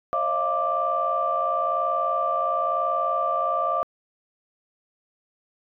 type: tone cluster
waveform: sine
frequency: 543 / 626 / 687 / 1177 Hz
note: C#5 / D#5 / F5 / D6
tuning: -36 / +10 / -29 / +3 cents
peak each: -31 / -29 / -27 / -23 dBFS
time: 0.13-3.83 s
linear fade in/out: 0 ms
effects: tanh soft clip ceiling -11 dBFS